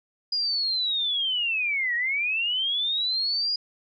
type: linear two-way sweep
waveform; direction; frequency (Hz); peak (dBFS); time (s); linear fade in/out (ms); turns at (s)
sine; down then up; 4911 to 1864.7 to 4911; -23; 0.32-3.56; 5; 1.95
effects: none